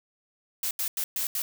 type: noise bursts at uneven times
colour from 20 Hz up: blue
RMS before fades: -29 dBFS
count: 5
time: 0.63-0.71 / 0.79-0.88 / 0.97-1.04 / 1.16-1.27 / 1.35-1.42 s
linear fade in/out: 2 ms
effects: none